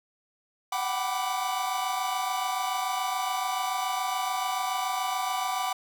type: chord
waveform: 45% pulse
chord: G major seventh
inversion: third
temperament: equal with one note detuned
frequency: 740 / 767 / 987.8 / 1174.7 Hz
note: F#5 / G5 / B5 / D6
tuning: 0 / -38 / 0 / 0 cents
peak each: -33 dBFS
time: 0.72-5.73 s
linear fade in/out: 5 ms
effects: none